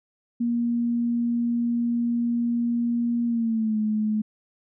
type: tone with pitch glide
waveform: sine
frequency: 236.6 to 214.5 Hz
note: A#3 to A3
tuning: +26 to -44 cents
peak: -21 dBFS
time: 0.4-4.22 s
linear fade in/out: 10 ms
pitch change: -170 cents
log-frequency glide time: 3.26-3.78 s
effects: none